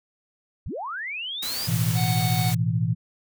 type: linear sweep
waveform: sine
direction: up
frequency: 33.72 to 5000 Hz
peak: -29 dBFS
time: 0.66-1.67 s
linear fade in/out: 0 ms
type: noise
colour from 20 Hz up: white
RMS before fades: -32 dBFS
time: 1.42-2.55 s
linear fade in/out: 10 ms
type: chord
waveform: sine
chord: A suspended second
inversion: none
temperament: just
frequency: 110 / 123.75 / 165 Hz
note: A2 / B2 / E3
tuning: 0 / +4 / +2 cents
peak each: -25 dBFS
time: 1.67-2.95 s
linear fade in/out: 20 ms
type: harmonic tone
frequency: 740 Hz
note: F#5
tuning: in tune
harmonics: 1 / 3 / 5 / 6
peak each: -29 / -36 / -36 / -36 dBFS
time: 1.94-2.54 s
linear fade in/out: 50 ms
effects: none